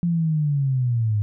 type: linear sweep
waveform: sine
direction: down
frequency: 174.61 to 101.8 Hz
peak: -18 dBFS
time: 0.03-1.22 s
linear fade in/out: 0 ms
effects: none

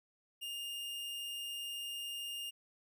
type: tone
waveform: 45% pulse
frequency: 2827 Hz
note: F7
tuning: 20 cents sharp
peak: -40 dBFS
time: 0.41-2.51 s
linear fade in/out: 20 ms
effects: none

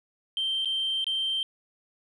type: tone with dropouts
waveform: sine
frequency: 3136 Hz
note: G7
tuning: in tune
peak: -24 dBFS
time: 0.37-1.43 s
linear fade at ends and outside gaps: 1 ms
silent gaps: 0.648-0.656 / 1.043-1.067 s
effects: tanh soft clip ceiling -22 dBFS

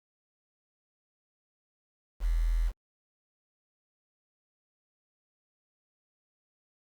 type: tone with quantisation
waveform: sine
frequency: 41.33 Hz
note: E1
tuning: 5 cents sharp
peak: -24 dBFS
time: 2.2-2.72 s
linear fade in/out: 50 ms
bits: 8
effects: Opus 48 kbps

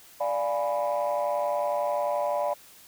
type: chord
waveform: sine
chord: D diminished seventh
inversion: none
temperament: equal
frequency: 587.3 / 698.5 / 830.6 / 987.8 Hz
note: D5 / F5 / Ab5 / Cb6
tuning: 0 / 0 / 0 / 0 cents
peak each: -26 / -30 / -32 / -31 dBFS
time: 0.2-2.54 s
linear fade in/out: 10 ms
effects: tanh soft clip ceiling -18 dBFS + white hiss -52 dBFS RMS until 2.87 s

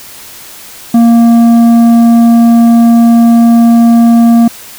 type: tone with tanh clipping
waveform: triangle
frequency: 232.7 Hz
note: A#3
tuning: 3 cents flat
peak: -3 dBFS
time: 0.94-4.48 s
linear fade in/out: 5 ms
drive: 12 dB
effects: white hiss -30 dBFS RMS until 4.78 s

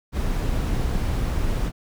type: noise with amplitude modulation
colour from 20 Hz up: brown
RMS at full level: -22 dBFS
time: 0.12-1.72 s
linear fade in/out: 50 ms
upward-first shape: sine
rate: 219 Hz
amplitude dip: 25%
effects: none

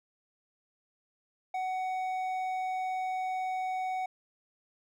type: tone with hard clipping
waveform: sine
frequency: 747 Hz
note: F#5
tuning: 16 cents sharp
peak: -32 dBFS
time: 1.54-4.06 s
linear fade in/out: 5 ms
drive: 6 dB
effects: none

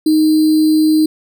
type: tone with sample-and-hold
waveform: sine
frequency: 311.1 Hz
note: D#4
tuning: in tune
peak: -8 dBFS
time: 0.06-1.06 s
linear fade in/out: 5 ms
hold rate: 4410 Hz
effects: none

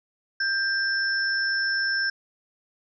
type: tone pair together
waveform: sine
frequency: 1587 / 5338 Hz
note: G6 / E8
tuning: +21 / +21 cents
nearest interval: octave + major sixth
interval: 2100 cents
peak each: -23 / -29 dBFS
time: 0.4-2.1 s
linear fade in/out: 5 ms
effects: none

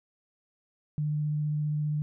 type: tone with vibrato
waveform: sine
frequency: 150 Hz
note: D3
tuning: 37 cents sharp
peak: -26 dBFS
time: 0.98-2.02 s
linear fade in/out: 0 ms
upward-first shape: sine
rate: 15 Hz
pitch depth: 10 cents each way
effects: none

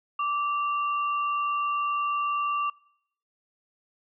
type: tone pair together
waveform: sine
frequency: 1167 / 2764 Hz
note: D6 / F7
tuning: -11 / -19 cents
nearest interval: octave + minor third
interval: 1492 cents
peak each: -25 / -35 dBFS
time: 0.19-2.7 s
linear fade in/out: 5 ms
effects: noise-tail reverb RT60 0.7 s tail -23 dB re dry

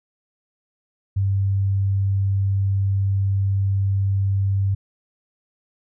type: tone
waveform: sine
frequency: 98 Hz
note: G2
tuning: in tune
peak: -17 dBFS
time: 1.16-4.75 s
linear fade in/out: 10 ms
effects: none

